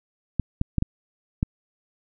clicks, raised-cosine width 5 ms, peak -9 dBFS, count 5, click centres 0.397 / 0.614 / 0.783 / 0.824 / 1.429 s, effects none

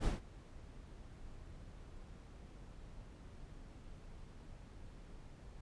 brown noise with ADSR envelope, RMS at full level -31 dBFS, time 0-5.61 s, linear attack 49 ms, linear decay 150 ms, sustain -22 dB, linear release 7 ms, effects resampled to 22050 Hz

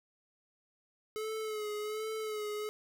square tone with vibrato, 428.9 Hz, A4, 44 cents flat, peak -36 dBFS, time 1.16-2.69 s, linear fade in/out 0 ms, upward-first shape sine, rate 1.3 Hz, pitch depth 40 cents each way, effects none

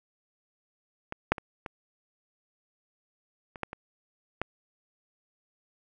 clicks, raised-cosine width 0.5 ms, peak -19 / -6 / -22 / -21 / -26 / -15 / -23 / -14 dBFS, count 8, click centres 1.124 / 1.32 / 1.382 / 1.662 / 3.558 / 3.633 / 3.731 / 4.416 s, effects none

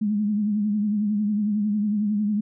sine tone with vibrato, 208.8 Hz, G#3, 10 cents sharp, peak -20 dBFS, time 0.01-2.41 s, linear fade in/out 10 ms, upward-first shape triangle, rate 11 Hz, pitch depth 70 cents each way, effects none

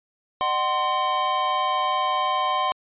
square tone cluster, 607 / 752 / 1045 Hz, D#5 / F#5 / C6, -43 / +28 / -2 cents, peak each -32 / -27 / -23 dBFS, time 0.41-2.72 s, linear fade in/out 0 ms, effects resampled to 8000 Hz

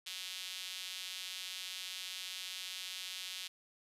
sawtooth tone with high-pass filter, 185 Hz, F#3, in tune, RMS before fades -44 dBFS, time 0.06-3.48 s, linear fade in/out 10 ms, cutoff 3300 Hz, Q 2.2, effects resampled to 32000 Hz

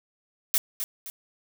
blue noise with echo, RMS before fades -22 dBFS, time 0.54-0.58 s, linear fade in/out 0 ms, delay 260 ms, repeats 2, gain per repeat -8 dB, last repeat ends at 1.1 s, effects none

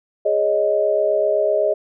sine chord, Ab suspended fourth, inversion none, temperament equal, 415.3 / 554.4 / 622.3 Hz, Ab4 / Db5 / Eb5, 0 / 0 / 0 cents, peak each -21 / -22 / -17 dBFS, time 0.25-1.74 s, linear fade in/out 10 ms, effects none

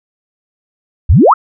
sine exponential sweep, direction up, 58 to 1422 Hz, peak -3 dBFS, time 1.09-1.34 s, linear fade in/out 10 ms, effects none

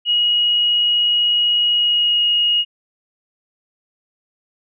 sine tone with pitch glide, 2896 to 2876 Hz, F#7 to F#7, -38 to -50 cents, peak -13 dBFS, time 0.05-2.65 s, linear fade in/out 50 ms, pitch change -12 cents, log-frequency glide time 1.72-2.27 s, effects none

